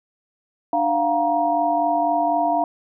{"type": "tone cluster", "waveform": "sine", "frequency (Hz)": [298, 692, 736, 944], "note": ["D4", "F5", "F#5", "A#5"], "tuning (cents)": [25, -16, -9, 22], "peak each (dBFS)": [-26, -19, -28, -23], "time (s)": [0.73, 2.64], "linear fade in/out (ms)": 2, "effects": []}